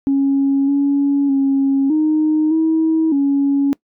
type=tone with pitch steps; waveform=sine; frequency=275.3 / 281.3 / 273.3 / 309.1 / 320.5 / 279.5 Hz; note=C#4 / C#4 / C#4 / D#4 / E4 / C#4; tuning=-12 / +26 / -24 / -11 / -49 / +14 cents; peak=-11 dBFS; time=0.07-3.73 s; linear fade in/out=0 ms; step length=610 ms; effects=noise-tail reverb RT60 0.1 s tail -23 dB re dry + tanh soft clip ceiling -8 dBFS